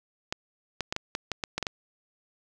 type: clicks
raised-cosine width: 0.2 ms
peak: -12 dBFS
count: 10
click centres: 0.325 / 0.807 / 0.925 / 0.964 / 1.151 / 1.317 / 1.438 / 1.58 / 1.627 / 1.668 s
effects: none